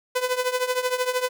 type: tone with tremolo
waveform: sawtooth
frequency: 503 Hz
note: B4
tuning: 32 cents sharp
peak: -15 dBFS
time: 0.15-1.29 s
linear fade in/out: 10 ms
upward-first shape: triangle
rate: 13 Hz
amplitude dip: 85%
effects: none